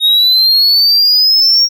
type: exponential sweep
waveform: triangle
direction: up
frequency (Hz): 3729 to 5620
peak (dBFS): -5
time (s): 0-1.69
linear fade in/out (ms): 50
effects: none